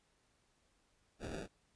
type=noise with sample-and-hold; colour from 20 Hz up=white; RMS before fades=-44 dBFS; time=1.19-1.48 s; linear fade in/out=50 ms; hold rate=1050 Hz; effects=pink hiss -75 dBFS RMS until 1.75 s + resampled to 22050 Hz